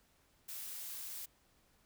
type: noise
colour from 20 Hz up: blue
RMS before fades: -45 dBFS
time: 0.48-1.26 s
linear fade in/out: 10 ms
effects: pink hiss -71 dBFS RMS until 1.85 s